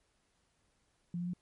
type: tone with pitch steps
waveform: sine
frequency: 173.5 / 175.92 / 178.38 Hz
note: F3 / F3 / F3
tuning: -11 / +13 / +37 cents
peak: -34 dBFS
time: 1.14-1.335 s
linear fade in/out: 2 ms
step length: 65 ms
effects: pink hiss -75 dBFS RMS until 1.41 s + MP3 48 kbps